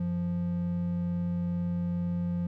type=tone pair together; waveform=triangle; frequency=92.34 / 174.61 Hz; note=F#2 / F3; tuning=-3 / 0 cents; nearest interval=major seventh; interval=1103 cents; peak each=-35 / -26 dBFS; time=0-2.47 s; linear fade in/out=5 ms; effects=none